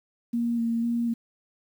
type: tone with vibrato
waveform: sine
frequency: 233.1 Hz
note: A#3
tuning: in tune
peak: -23 dBFS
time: 0.33-1.14 s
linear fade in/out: 10 ms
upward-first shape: square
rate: 2 Hz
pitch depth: 16 cents each way
effects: 9-bit